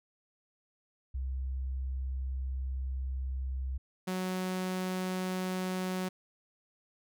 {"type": "tone pair in turn", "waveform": ["sine", "sawtooth"], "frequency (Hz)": [65.41, 185.01], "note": ["C2", "F#3"], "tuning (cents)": [0, 0], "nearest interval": "octave + tritone", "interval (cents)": 1800, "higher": "second", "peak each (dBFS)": [-32, -28], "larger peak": "second", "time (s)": [[1.14, 3.78], [4.07, 6.09]], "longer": "first", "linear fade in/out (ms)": 10, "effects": []}